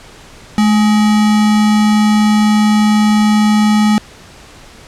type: tone with sample-and-hold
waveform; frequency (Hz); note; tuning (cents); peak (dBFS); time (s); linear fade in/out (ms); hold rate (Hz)
sine; 212.9; G#3; +43; -7; 0.58-3.98; 0; 1050
effects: pink hiss -38 dBFS RMS until 4.87 s + low-pass 8000 Hz 12 dB/octave